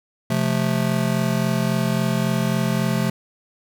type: chord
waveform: square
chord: F major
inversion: second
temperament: just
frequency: 130.96 / 174.61 / 218.3 Hz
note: C3 / F3 / A3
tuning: +2 / 0 / -13 cents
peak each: -24 dBFS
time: 0.3-3.1 s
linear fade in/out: 5 ms
effects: none